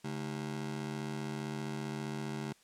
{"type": "ring-modulated tone", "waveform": "30% pulse", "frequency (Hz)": 177.1, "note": "F3", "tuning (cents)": 24, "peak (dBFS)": -31, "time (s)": [0.04, 2.53], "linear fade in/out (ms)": 10, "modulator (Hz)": 37.6, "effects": ["white hiss -65 dBFS RMS until 2.63 s", "low-pass 9000 Hz 12 dB/octave"]}